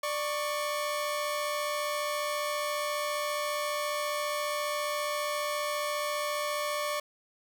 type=tone pair together; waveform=sawtooth; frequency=591.7 / 1108.7 Hz; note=D5 / C#6; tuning=+13 / 0 cents; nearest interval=major seventh; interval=1087 cents; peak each=-28 / -30 dBFS; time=0.03-7 s; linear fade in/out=5 ms; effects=none